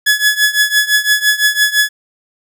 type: tone with tremolo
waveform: sawtooth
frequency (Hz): 1699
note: G#6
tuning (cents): +39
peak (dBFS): -3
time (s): 0.06-1.89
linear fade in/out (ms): 10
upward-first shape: triangle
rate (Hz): 5.9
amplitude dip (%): 90
effects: none